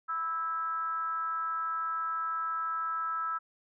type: tone with frequency modulation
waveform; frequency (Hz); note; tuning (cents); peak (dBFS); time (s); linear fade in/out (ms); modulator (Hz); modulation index
sine; 1313; E6; -7; -30; 0.08-3.39; 20; 318; 0.44
effects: none